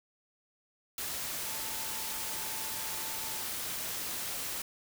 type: tone in noise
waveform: sine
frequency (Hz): 884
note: A5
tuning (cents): +8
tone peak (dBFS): -48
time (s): 1.46-3.43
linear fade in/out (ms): 2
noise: white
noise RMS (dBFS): -37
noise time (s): 0.98-4.62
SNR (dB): -14
effects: none